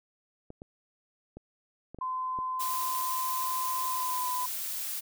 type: clicks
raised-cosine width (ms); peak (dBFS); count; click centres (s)
2; -30; 6; 0.504 / 0.619 / 1.37 / 1.946 / 1.987 / 2.388
type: tone with pitch glide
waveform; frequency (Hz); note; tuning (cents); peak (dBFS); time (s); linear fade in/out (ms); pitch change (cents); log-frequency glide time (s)
sine; 1027 to 1003.5; C6 to B5; -33 to +27; -30; 2.01-4.46; 5; -40; 3.86-4.25
type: noise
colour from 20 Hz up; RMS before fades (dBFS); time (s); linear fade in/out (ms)
blue; -35; 2.59-5.01; 20
effects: none